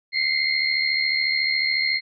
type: tone cluster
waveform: sine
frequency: 2060 / 2134 / 4222 Hz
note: C7 / C7 / C8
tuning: -28 / +34 / +15 cents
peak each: -24 dBFS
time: 0.12-2.01 s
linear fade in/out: 50 ms
effects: none